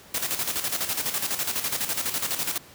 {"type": "noise with tremolo", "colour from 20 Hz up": "white", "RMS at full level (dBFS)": -26, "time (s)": [0.14, 2.58], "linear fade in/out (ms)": 5, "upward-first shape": "square", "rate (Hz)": 12, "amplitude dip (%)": 60, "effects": ["pink hiss -49 dBFS RMS until 2.74 s", "high-pass 80 Hz 12 dB/octave"]}